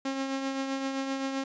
sawtooth tone with tremolo, 269.7 Hz, C#4, 47 cents flat, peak -24 dBFS, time 0.05-1.44 s, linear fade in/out 5 ms, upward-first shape triangle, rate 7.7 Hz, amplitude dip 45%, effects resampled to 16000 Hz

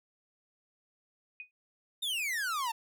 sine tone with exponential decay, 2489 Hz, D#7, in tune, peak -37 dBFS, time 1.4-1.51 s, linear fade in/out 1 ms, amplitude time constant 22 ms
45% pulse exponential sweep, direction down, 3729 to 880 Hz, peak -31 dBFS, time 2.02-2.72 s, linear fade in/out 10 ms
effects none

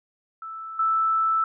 sine tone with level steps, 1318.5 Hz, E6, in tune, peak -33 / -19 dBFS, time 0.42-1.44 s, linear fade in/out 2 ms, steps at 0.79 s, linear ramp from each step 5 ms, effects none

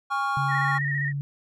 triangle chord, Db major, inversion second, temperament equal with one note detuned, 814.5 / 1108.7 / 1396.9 Hz, Ab5 / Db6 / F6, -34 / 0 / 0 cents, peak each -27 / -25 / -27 dBFS, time 0.1-0.79 s, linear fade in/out 20 ms
sine tone with pitch glide, 138.59 to 141.58 Hz, C#3 to C#3, 0 to +37 cents, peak -26 dBFS, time 0.37-1.21 s, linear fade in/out 0 ms, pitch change +37 cents, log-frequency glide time 0.5-0.78 s
sine tone with vibrato, 1864.7 Hz, A#6, in tune, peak -26 dBFS, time 0.48-1.13 s, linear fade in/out 50 ms, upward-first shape square, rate 15 Hz, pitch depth 40 cents each way
effects none

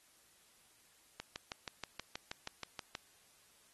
click train, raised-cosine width 0.2 ms, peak -24 dBFS, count 12, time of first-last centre 1.2-2.952 s, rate 6.28 Hz, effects white hiss -67 dBFS RMS until 3.73 s + AAC 32 kbps

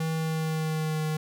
square tone with pitch glide, 160.5 to 155.48 Hz, E3 to D#3, -46 to -1 cents, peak -27 dBFS, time 0-1.17 s, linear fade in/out 5 ms, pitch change -55 cents, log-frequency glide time 0.13-1.05 s, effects none

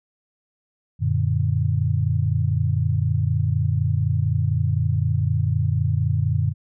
sine chord, Gb augmented, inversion none, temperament equal with one note detuned, 92.5 / 116.54 / 148.02 Hz, Gb2 / Bb2 / D3, 0 / 0 / +14 cents, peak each -22 / -22 / -23 dBFS, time 0.99-6.54 s, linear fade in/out 50 ms, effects none

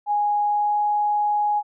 sine tone with pitch glide, 828 to 832.8 Hz, G#5 to G#5, -5 to +5 cents, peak -18 dBFS, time 0.06-1.63 s, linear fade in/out 50 ms, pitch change +10 cents, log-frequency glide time 0.42-0.77 s, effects none

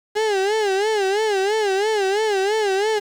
35% pulse tone with vibrato, 409.5 Hz, G#4, 24 cents flat, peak -16 dBFS, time 0.15-3 s, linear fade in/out 20 ms, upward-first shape sine, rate 3 Hz, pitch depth 130 cents each way, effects low-pass 7000 Hz 12 dB/octave + 7-bit

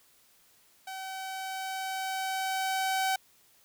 sawtooth tone with level ramp, 763 Hz, G5, 47 cents flat, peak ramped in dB -34 to -22 dBFS, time 0.87-3.16 s, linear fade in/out 5 ms, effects white hiss -63 dBFS RMS until 3.64 s

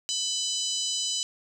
harmonic tone, 998 Hz, B5, 18 cents sharp, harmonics 3 / 4 / 5 / 6 / 7 / 8, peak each -32 / -33 / -34 / -35 / -35 / -36 dBFS, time 0.09-1.23 s, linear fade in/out 0 ms, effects 9-bit

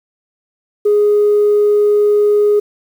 sine tone, 415.3 Hz, G#4, in tune, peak -7 dBFS, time 0.85-2.6 s, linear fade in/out 10 ms, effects tanh soft clip ceiling -5 dBFS + 7-bit

